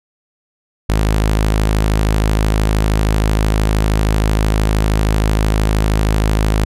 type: tone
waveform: sawtooth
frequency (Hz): 53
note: G#1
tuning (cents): +36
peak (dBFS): -8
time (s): 0.89-6.65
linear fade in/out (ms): 5
effects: resampled to 32000 Hz